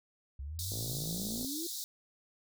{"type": "exponential sweep", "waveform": "sine", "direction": "up", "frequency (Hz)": [65.4, 349.2], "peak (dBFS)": -38, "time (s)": [0.39, 1.67], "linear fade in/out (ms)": 5}
{"type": "high-pass noise", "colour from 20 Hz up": "pink", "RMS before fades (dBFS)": -40, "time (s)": [0.59, 1.84], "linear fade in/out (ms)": 0, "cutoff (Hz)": 3600, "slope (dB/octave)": 96}
{"type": "click train", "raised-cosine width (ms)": 2, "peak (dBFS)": -31, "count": 42, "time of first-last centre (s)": [0.72, 1.447], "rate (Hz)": 56.4}
{"effects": []}